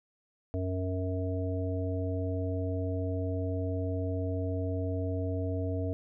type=harmonic tone; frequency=92.6 Hz; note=F#2; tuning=2 cents sharp; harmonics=1 / 3 / 5 / 7; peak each=-31 / -36 / -38 / -39 dBFS; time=0.54-5.93 s; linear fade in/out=0 ms; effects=none